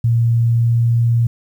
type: tone with pitch glide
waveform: sine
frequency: 116.54 to 117.28 Hz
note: A#2 to A#2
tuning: 0 to +11 cents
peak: -11 dBFS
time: 0.04-1.27 s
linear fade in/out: 5 ms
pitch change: +11 cents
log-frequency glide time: 0.41-0.87 s
effects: 8-bit